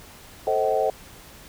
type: chord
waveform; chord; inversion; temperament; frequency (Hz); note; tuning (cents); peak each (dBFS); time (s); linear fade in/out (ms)
sine; A diminished seventh; none; just; 440 / 528 / 633.6 / 760.3; A4 / C5 / Eb5 / Gb5; 0 / +16 / +31 / +47; -25; 0.47-0.9; 2
effects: pink hiss -46 dBFS RMS until 1.48 s